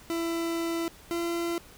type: tone pair in turn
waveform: 40% pulse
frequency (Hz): 333.8 / 340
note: E4 / F4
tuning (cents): +22 / -46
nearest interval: unison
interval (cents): 32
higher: second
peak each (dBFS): -27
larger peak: neither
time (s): 0.1-0.88 / 1.11-1.58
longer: first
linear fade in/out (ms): 0
effects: pink hiss -52 dBFS RMS until 1.77 s